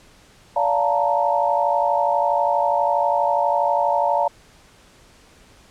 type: chord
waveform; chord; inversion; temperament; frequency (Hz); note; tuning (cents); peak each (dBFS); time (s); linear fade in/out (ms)
sine; Bb major seventh; first; equal with one note detuned; 576.9 / 698.5 / 880 / 932.3; D5 / F5 / A5 / Bb5; -31 / 0 / 0 / 0; -22; 0.56-4.28; 5
effects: pink hiss -51 dBFS RMS until 5.7 s + low-pass 9000 Hz 12 dB/octave